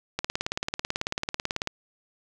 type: click train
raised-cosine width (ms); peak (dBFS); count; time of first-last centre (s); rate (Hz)
0.2; -10; 28; 0.19-1.674; 18.2
effects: none